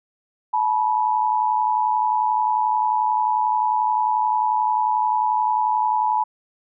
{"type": "tone pair together", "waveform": "sine", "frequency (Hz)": [863, 974.3], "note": ["A5", "B5"], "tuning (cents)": [-34, -24], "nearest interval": "major second", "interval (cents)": 210, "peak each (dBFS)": -20, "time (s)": [0.53, 6.24], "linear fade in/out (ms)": 10, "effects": []}